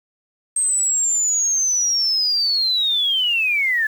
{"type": "linear sweep", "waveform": "sine", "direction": "down", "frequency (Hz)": [8372, 1700], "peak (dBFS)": -16, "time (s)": [0.56, 3.87], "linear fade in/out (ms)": 5, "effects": ["7-bit"]}